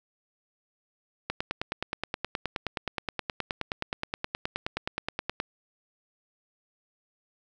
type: click train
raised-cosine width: 0.3 ms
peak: -13 dBFS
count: 40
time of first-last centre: 1.3-5.401 s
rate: 9.51 Hz
effects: none